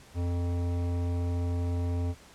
sine tone with hard clipping, 87.31 Hz, F2, in tune, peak -29 dBFS, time 0.14-2.15 s, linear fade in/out 50 ms, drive 15 dB, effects pink hiss -54 dBFS RMS until 2.34 s + low-pass 10000 Hz 12 dB/octave

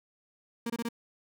35% pulse tone bursts, 233.3 Hz, A#3, 2 cents sharp, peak -29 dBFS, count 4, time 0.66-0.888 s, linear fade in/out 5 ms, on 39 ms, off 24 ms, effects none

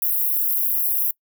white high-pass noise, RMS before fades -21 dBFS, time 0.02-1.11 s, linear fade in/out 2 ms, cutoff 11000 Hz, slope 96 dB/octave, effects noise-tail reverb RT60 0.1 s tail -24 dB re dry

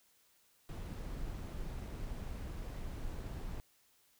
brown noise, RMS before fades -42 dBFS, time 0.69-3.6 s, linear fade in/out 0 ms, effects white hiss -70 dBFS RMS until 4.19 s

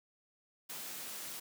white high-pass noise, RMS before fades -44 dBFS, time 0.69-1.4 s, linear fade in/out 10 ms, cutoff 120 Hz, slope 48 dB/octave, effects none

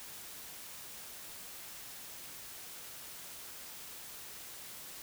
silence, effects white hiss -48 dBFS RMS until 5.02 s

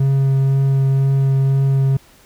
triangle tone with vibrato, 135.8 Hz, C#3, 35 cents flat, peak -10 dBFS, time 0-1.97 s, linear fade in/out 5 ms, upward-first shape triangle, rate 2 Hz, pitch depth 11 cents each way, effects pink hiss -49 dBFS RMS until 2.25 s

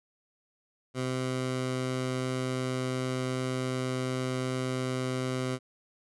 15% pulse tone, 128.7 Hz, C3, 28 cents flat, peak -23 dBFS, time 0.94-5.59 s, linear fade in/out 50 ms, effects resampled to 24000 Hz

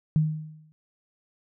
sine tone with exponential decay, 155.2 Hz, D#3, 4 cents flat, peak -16 dBFS, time 0.16-0.72 s, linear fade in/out 0 ms, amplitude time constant 120 ms, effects none

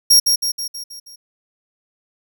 sawtooth tone with echo, 5588 Hz, F8, in tune, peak -5 dBFS, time 0.1-0.2 s, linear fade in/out 10 ms, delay 160 ms, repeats 6, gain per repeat -5 dB, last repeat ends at 1.16 s, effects none

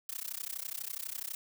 blue noise with amplitude modulation, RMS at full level -36 dBFS, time 0.09-1.35 s, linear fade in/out 2 ms, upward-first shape sine, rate 32.1 Hz, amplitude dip 100%, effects none

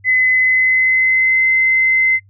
sine tone with pitch glide, 2027 to 2061 Hz, B6 to C7, +45 to -27 cents, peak -10 dBFS, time 0.04-2.2 s, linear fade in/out 50 ms, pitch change +28 cents, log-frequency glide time 0.34-1.48 s, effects noise-tail reverb RT60 0.1 s tail -26 dB re dry + added 98 Hz sine -45 dBFS peak until 2.29 s

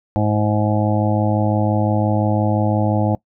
harmonic tone, 105.8 Hz, G#2, 33 cents sharp, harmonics 1 / 2 / 3 / 5 / 6 / 7 / 8, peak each -18 / -21 / -23 / -25 / -26 / -26 / -27 dBFS, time 0.16-3.15 s, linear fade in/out 0 ms, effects noise-tail reverb RT60 0.1 s tail -22 dB re dry

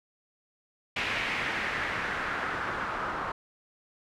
white noise with low-pass filter sweep, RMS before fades -32 dBFS, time 0.96-3.32 s, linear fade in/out 5 ms, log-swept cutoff 2400 to 1200 Hz, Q 2.3, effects none

